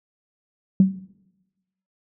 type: tone with exponential decay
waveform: sine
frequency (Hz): 190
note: F#3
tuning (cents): +46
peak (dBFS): -7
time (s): 0.8-0.99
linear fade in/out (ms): 2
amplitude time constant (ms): 40
effects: noise-tail reverb RT60 1.0 s tail -19 dB re dry + tanh soft clip ceiling -3 dBFS